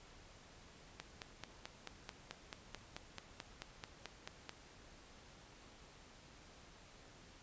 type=click train; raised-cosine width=0.2 ms; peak=-27 dBFS; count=17; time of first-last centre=1-4.493 s; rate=4.58 Hz; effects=pink hiss -60 dBFS RMS until 7.42 s + resampled to 16000 Hz